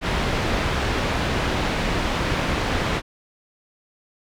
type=low-pass noise; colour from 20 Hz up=pink; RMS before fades=-23 dBFS; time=0.01-3.02 s; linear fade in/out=50 ms; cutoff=3400 Hz; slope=12 dB/octave; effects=none